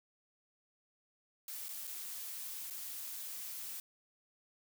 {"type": "noise with dropouts", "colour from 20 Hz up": "blue", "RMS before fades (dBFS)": -44, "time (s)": [1.48, 3.8], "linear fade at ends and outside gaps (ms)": 2, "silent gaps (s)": [[1.685, 1.69], [1.872, 1.875], [2.701, 2.707]], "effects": []}